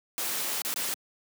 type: noise with dropouts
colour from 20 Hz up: white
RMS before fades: -31 dBFS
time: 0.18-0.94 s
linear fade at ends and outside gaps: 0 ms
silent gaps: 0.619-0.649 / 0.74-0.761 s
effects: high-pass 200 Hz 12 dB/octave